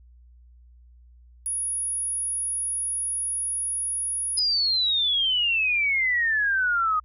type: tone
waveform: sine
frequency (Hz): 10370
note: E9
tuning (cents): -29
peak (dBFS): -25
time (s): 1.46-4.39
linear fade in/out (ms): 0
type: exponential sweep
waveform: sine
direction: down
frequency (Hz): 5060 to 1231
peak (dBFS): -20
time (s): 4.37-7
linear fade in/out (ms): 10
effects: added 60 Hz sine -49 dBFS peak until 7.04 s